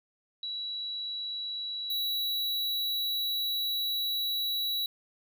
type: tone pair in turn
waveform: sine / square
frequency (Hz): 3916 / 3916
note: B7 / B7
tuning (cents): -15 / -15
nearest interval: unison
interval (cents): 0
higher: neither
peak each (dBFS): -33 / -29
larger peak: second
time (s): 0.43-1.9 / 1.9-4.86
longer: second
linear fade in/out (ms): 2
effects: none